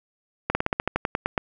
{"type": "slowing click train", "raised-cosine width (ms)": 0.5, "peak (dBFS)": -7, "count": 12, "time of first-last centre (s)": [0.5, 1.378], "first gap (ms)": 50, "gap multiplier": 1.09, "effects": []}